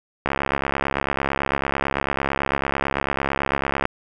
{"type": "click train", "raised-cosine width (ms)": 0.5, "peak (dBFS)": -6, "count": 249, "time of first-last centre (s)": [0.26, 3.854], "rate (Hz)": 69, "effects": []}